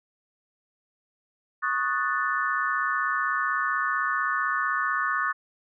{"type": "chord", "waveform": "sine", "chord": "D# half-diminished seventh", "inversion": "third", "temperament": "equal", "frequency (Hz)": [1108.7, 1244.5, 1480, 1760], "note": ["C#6", "D#6", "F#6", "A6"], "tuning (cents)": [0, 0, 0, 0], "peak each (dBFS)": -29, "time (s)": [1.62, 5.33], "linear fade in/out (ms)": 20, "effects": []}